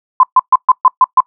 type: tone bursts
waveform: sine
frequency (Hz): 1024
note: C6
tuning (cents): -38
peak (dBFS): -3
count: 7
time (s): 0.2-1.204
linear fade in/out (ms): 2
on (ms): 32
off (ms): 130
effects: noise-tail reverb RT60 0.1 s tail -23 dB re dry